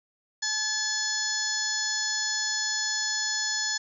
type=harmonic tone with a mistuned harmonic; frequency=859 Hz; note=A5; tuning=42 cents flat; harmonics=1 / 2 / 4 / 5 / 6 / 7 / 8; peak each=-42 / -31 / -38 / -34 / -32 / -37 / -32 dBFS; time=0.42-3.78 s; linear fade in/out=10 ms; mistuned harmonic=6; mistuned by=+22 cents; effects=none